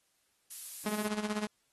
violet noise, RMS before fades -40 dBFS, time 0.5-1.09 s, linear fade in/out 10 ms
sawtooth tone with tremolo, 211.2 Hz, G#3, 29 cents sharp, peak -26 dBFS, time 0.86-1.47 s, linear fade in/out 2 ms, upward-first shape sine, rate 16 Hz, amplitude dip 70%
effects white hiss -74 dBFS RMS until 1.72 s + AAC 32 kbps

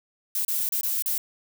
violet noise with dropouts, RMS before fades -26 dBFS, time 0.35-1.18 s, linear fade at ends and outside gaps 2 ms, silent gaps 0.45-0.481 / 0.69-0.722 / 0.811-0.832 / 1.023-1.059 s, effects none

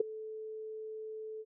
sine tone with ADSR envelope, 436 Hz, A4, 16 cents flat, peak -21 dBFS, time 0-1.45 s, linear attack 5 ms, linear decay 11 ms, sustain -19 dB, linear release 45 ms, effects none

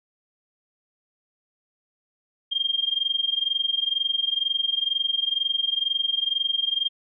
sine tone with amplitude modulation, 3206 Hz, G7, 38 cents sharp, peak -18 dBFS, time 2.51-6.89 s, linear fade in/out 20 ms, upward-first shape sine, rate 22.1 Hz, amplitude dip 90%, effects none

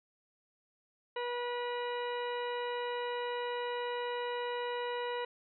harmonic tone, 485.4 Hz, B4, 30 cents flat, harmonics 1 / 2 / 3 / 4 / 5 / 6 / 8, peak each -36 / -39 / -47 / -45 / -51 / -47 / -52 dBFS, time 1.16-5.25 s, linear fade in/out 5 ms, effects none

